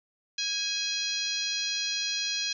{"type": "harmonic tone with a mistuned harmonic", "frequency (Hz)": 824, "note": "G#5", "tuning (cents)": -14, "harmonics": [2, 3, 4, 5, 6, 7, 8], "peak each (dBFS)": [-41, -36, -35, -32, -37, -36, -42], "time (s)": [0.38, 2.53], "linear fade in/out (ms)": 5, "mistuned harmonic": 3, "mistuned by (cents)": 40, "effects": []}